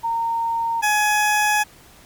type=tone pair in turn; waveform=sine / 20% pulse; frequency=920 / 841.5 Hz; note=A#5 / G#5; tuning=-23 / +23 cents; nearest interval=major second; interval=154 cents; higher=first; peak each=-19 / -11 dBFS; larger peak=second; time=0.03-0.82 / 0.82-1.64 s; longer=second; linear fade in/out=20 ms; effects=pink hiss -48 dBFS RMS until 2.05 s + MP3 96 kbps